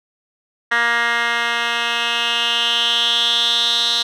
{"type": "tone with band-pass filter sweep", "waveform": "10% pulse", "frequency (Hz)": 235.1, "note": "A#3", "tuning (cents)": 15, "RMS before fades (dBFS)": -18, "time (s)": [0.71, 4.03], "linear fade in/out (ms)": 10, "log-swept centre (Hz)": [1900, 4000], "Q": 5.2, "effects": []}